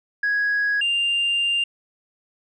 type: tone pair in turn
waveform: sine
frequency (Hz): 1661.2 / 2794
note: G#6 / F7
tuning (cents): 0 / 0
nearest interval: major sixth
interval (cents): 900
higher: second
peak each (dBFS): -17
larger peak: neither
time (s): 0.23-0.81 / 0.81-1.64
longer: second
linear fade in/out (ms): 5
effects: tanh soft clip ceiling -16 dBFS